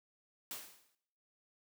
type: noise with exponential decay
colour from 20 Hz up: white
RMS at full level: -41 dBFS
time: 0.51-0.95 s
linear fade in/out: 1 ms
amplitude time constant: 95 ms
effects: noise-tail reverb RT60 0.7 s tail -17 dB re dry + high-pass 150 Hz 12 dB/octave